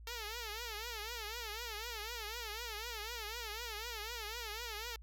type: tone with vibrato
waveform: 5% pulse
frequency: 449.2 Hz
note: A4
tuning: 36 cents sharp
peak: -30 dBFS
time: 0.07-4.96 s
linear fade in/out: 2 ms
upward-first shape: triangle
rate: 4 Hz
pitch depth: 170 cents each way
effects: added 56 Hz sine -50 dBFS peak until 5.02 s